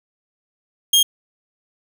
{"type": "tone", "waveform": "sawtooth", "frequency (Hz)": 3232, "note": "G#7", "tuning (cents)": -48, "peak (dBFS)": -8, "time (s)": [0.93, 1.03], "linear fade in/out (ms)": 5, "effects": []}